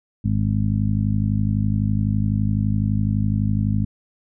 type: harmonic tone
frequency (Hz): 51.91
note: G#1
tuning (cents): 0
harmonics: 1 / 2 / 3 / 4 / 5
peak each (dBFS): -27 / -20 / -27 / -23 / -30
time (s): 0.24-3.85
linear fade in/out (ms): 10
effects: none